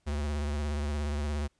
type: tone with vibrato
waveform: square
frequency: 73.42 Hz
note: D2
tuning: in tune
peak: -30 dBFS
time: 0.06-1.48 s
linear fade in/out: 20 ms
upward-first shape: sine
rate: 17 Hz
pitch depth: 54 cents each way
effects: pink hiss -74 dBFS RMS until 1.59 s + resampled to 22050 Hz